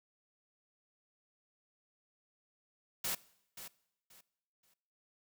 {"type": "noise with echo", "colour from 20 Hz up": "white", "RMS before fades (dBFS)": -36, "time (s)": [3.04, 3.15], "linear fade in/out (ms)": 5, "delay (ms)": 530, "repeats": 3, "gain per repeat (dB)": -12, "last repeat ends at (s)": 4.74, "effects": ["noise-tail reverb RT60 0.8 s tail -21 dB re dry"]}